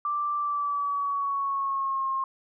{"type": "tone with pitch glide", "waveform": "sine", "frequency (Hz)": [1174.7, 1071], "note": ["D6", "C6"], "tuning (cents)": [0, 40], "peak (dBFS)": -25, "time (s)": [0.05, 2.24], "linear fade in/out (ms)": 2, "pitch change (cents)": -160, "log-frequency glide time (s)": [0.36, 2.09], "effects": []}